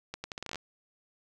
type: accelerating click train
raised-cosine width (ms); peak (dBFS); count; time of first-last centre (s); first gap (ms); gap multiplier
0.2; -20; 11; 0.14-0.557; 100; 0.78
effects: none